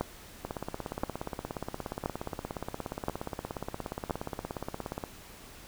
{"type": "two click trains", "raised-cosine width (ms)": 1, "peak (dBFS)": [-20, -15], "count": [79, 5], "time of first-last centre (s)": [[0.45, 5.038], [0.01, 4.108]], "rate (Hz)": [17, 0.976], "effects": ["pink hiss -50 dBFS RMS until 5.67 s"]}